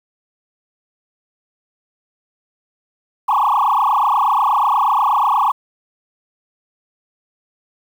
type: tone with frequency modulation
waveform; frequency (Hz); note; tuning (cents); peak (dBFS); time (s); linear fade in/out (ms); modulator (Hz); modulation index
sine; 984; B5; -7; -11; 3.28-5.52; 10; 28.3; 6.2
effects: tanh soft clip ceiling -8 dBFS + 7-bit